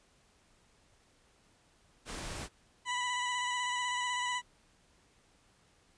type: noise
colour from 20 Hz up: pink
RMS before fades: -41 dBFS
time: 2.05-2.49 s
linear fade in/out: 50 ms
type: tone with vibrato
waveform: 20% pulse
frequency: 987.8 Hz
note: B5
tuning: in tune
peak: -27 dBFS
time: 2.85-4.42 s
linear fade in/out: 50 ms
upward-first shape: square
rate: 16 Hz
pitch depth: 18 cents each way
effects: pink hiss -67 dBFS RMS until 5.97 s + resampled to 22050 Hz